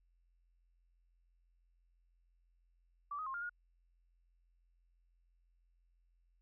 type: tone with pitch steps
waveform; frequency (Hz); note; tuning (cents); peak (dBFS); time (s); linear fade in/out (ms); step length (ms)
sine; 1158 / 1256 / 1067 / 1404 / 1433; D6 / D#6 / C6 / F6 / F6; -25 / +16 / +34 / +9 / +44; -39; 3.11-3.495; 5; 77
effects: added 43 Hz sine -70 dBFS peak until 6.41 s